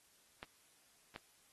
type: clicks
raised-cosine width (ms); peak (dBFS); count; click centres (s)
0.3; -30; 2; 0.429 / 1.161
effects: white hiss -69 dBFS RMS until 1.52 s + AAC 32 kbps